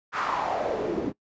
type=noise with band-pass filter sweep; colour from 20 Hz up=pink; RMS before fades=-28 dBFS; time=0.12-1.13 s; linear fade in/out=50 ms; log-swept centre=1400 to 280 Hz; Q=3.4; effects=noise-tail reverb RT60 0.1 s tail -20 dB re dry + resampled to 16000 Hz